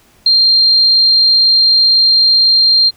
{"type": "tone with ADSR envelope", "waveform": "sine", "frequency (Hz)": 4186, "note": "C8", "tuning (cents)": 0, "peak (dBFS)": -4, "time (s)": [0.26, 2.91], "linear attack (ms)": 5, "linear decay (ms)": 4, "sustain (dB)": -2, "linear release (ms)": 31, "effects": ["pink hiss -49 dBFS RMS until 2.96 s"]}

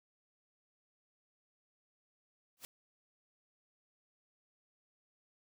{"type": "noise with exponential growth", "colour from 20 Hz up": "white", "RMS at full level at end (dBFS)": -43, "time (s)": [2.57, 2.65], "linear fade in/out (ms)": 0, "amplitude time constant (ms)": 16, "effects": []}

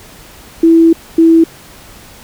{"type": "tone pair in turn", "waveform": "sine", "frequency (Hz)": [329.6, 328.2], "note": ["E4", "E4"], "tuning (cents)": [0, -8], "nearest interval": "unison", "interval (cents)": 8, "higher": "first", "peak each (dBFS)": -3, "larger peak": "neither", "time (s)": [[0.63, 0.93], [1.18, 1.44]], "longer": "first", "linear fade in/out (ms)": 5, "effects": ["pink hiss -37 dBFS RMS until 2.23 s"]}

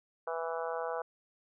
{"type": "harmonic tone", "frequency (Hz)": 164.81, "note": "E3", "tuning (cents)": 0, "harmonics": [3, 4, 5, 6, 7, 8, 9], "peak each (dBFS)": [-37, -39, -41, -43, -44, -45, -46], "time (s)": [0.27, 1.02], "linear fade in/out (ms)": 5, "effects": []}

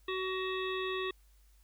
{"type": "harmonic tone", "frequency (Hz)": 375.4, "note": "F#4", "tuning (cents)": 25, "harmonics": [1, 3, 5, 7, 9, 10], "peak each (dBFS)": [-35, -40, -42, -43, -45, -45], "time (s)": [0.08, 1.11], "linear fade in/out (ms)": 5, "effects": ["added 50 Hz sine -60 dBFS peak until 1.63 s", "white hiss -71 dBFS RMS until 1.63 s"]}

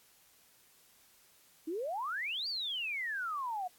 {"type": "exponential two-way sweep", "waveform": "sine", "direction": "up then down", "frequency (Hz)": [302, 4765, 706], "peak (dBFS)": -34, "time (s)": [1.67, 3.68], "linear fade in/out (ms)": 10, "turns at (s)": 2.48, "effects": ["white hiss -64 dBFS RMS until 3.78 s", "AAC 64 kbps"]}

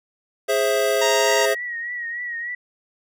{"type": "chord", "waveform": "square", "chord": "Ab augmented", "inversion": "none", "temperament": "equal with one note detuned", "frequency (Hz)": [415.3, 529, 659.3], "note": ["Ab4", "C5", "E5"], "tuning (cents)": [0, 19, 0], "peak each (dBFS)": -23, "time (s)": [0.48, 1.55], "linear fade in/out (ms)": 20}
{"type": "harmonic tone", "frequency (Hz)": 934, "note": "A#5", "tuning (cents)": 3, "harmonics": [1, 2, 3, 4, 5, 6, 7, 8], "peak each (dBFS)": [-24, -27, -29, -30, -31, -32, -32, -33], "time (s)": [1.01, 1.46], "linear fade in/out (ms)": 10}
{"type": "tone with vibrato", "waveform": "sine", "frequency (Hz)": 1906, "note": "A#6", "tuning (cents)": 38, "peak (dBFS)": -26, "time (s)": [1.27, 2.55], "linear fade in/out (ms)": 5, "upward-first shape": "triangle", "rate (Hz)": 3.4, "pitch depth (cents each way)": 62}
{"effects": []}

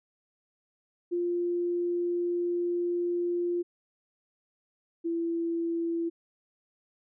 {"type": "tone pair in turn", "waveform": "sine", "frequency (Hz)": [349.2, 335.4], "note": ["F4", "E4"], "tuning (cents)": [0, 30], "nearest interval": "minor second", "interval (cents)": 70, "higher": "first", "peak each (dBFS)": [-26, -27], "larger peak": "first", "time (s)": [[1.11, 3.63], [5.04, 6.1]], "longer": "first", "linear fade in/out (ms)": 20, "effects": []}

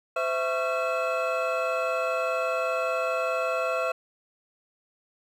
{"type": "tone cluster", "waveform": "triangle", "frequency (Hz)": [514, 659, 1108, 1366, 2594], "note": ["C5", "E5", "C#6", "F6", "E7"], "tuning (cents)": [-31, -1, -1, -39, -28], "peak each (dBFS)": [-28, -27, -33, -29, -33], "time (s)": [0.16, 3.92], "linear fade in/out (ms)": 5, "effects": []}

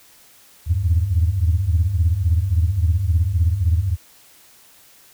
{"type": "tone cluster", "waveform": "sine", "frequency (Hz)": [79.2, 82.8, 98.4], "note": ["D#2", "E2", "G2"], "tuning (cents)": [31, 8, 7], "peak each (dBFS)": -19, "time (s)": [0.66, 3.97], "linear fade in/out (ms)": 50, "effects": ["tanh soft clip ceiling -7 dBFS", "white hiss -50 dBFS RMS until 5.13 s"]}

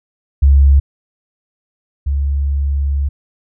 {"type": "tone pair in turn", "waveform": "sine", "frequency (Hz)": [69.3, 70.11], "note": ["C#2", "C#2"], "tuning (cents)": [0, 20], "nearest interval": "unison", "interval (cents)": 20, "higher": "second", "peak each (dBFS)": [-5, -13], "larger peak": "first", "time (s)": [[0.42, 0.8], [2.06, 3.09]], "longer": "second", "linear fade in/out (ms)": 10, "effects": []}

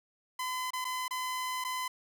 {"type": "tone with dropouts", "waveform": "sawtooth", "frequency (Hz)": 1017, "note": "C6", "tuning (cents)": -50, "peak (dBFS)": -29, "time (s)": [0.39, 1.88], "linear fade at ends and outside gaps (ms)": 5, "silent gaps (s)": [[0.706, 0.733], [0.845, 0.85], [1.081, 1.108], [1.641, 1.647]], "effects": []}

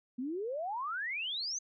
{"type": "exponential sweep", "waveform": "sine", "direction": "up", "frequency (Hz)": [237.9, 6410], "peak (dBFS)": -34, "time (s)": [0.18, 1.59], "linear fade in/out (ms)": 10, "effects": []}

